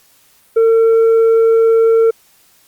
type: tone with tanh clipping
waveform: sine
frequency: 453 Hz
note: A#4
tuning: 50 cents flat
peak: -8 dBFS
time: 0.56-2.11 s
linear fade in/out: 10 ms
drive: 3 dB
effects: white hiss -51 dBFS RMS until 2.67 s + Opus 48 kbps